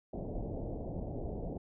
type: low-pass noise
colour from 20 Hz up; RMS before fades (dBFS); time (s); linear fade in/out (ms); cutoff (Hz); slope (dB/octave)
pink; -39; 0.13-1.58; 5; 720; 48
effects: none